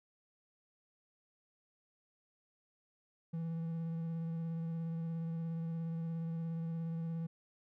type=tone with vibrato; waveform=triangle; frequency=164.81 Hz; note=E3; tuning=in tune; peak=-34 dBFS; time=3.33-7.27 s; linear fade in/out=10 ms; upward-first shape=sine; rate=17 Hz; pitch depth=17 cents each way; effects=none